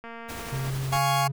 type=click train; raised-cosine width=0.5 ms; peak=-26 dBFS; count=153; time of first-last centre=0.04-0.698 s; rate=231 Hz
type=noise with tremolo; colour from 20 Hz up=pink; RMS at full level=-37 dBFS; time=0.28-0.99 s; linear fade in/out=20 ms; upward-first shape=sine; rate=11 Hz; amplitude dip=25%
type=tone with pitch glide; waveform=triangle; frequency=133.5 to 138.05 Hz; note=C3 to C#3; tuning=+35 to -7 cents; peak=-25 dBFS; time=0.52-1.32 s; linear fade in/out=10 ms; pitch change=+58 cents; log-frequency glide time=0.91-0.97 s
type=chord; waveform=40% pulse; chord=Db major; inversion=first; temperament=equal; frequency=698.5 / 830.6 / 1108.7 Hz; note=F5 / Ab5 / Db6; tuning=0 / 0 / 0 cents; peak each=-26 dBFS; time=0.92-1.28 s; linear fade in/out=10 ms
effects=none